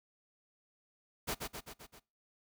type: noise with echo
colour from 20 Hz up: pink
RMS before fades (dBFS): -36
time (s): 1.27-1.35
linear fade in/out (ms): 20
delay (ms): 130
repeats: 5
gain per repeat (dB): -4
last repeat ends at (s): 2
effects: noise-tail reverb RT60 0.3 s tail -23 dB re dry